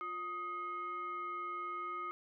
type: tone with frequency modulation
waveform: sine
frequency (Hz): 1252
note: D#6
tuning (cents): +10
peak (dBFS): -38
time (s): 0.01-2.11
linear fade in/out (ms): 0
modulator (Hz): 899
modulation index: 0.54
effects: none